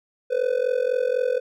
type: tone with amplitude modulation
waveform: triangle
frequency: 501 Hz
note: B4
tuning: 25 cents sharp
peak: -14 dBFS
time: 0.3-1.4 s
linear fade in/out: 20 ms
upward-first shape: sine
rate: 44 Hz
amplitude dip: 90%
effects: none